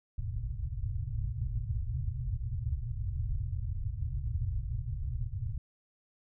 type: low-pass noise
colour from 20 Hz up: white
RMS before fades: -34 dBFS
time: 0.18-5.58 s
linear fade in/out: 5 ms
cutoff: 130 Hz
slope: 96 dB/octave
effects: none